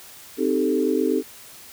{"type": "chord", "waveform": "sine", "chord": "A half-diminished seventh", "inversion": "first", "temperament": "equal", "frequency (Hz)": [261.6, 311.1, 392, 440], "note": ["C4", "Eb4", "G4", "A4"], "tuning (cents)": [0, 0, 0, 0], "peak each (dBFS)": -24, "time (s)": [0.37, 1.23], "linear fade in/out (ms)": 50, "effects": ["white hiss -44 dBFS RMS until 1.72 s"]}